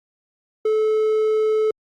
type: tone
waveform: triangle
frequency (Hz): 433.7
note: A4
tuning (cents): -25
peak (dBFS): -14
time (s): 0.65-1.71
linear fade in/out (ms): 5
effects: Opus 48 kbps